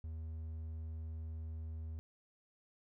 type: tone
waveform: triangle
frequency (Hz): 79.9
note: D#2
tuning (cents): +47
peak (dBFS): -39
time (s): 0.04-1.99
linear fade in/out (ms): 0
effects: none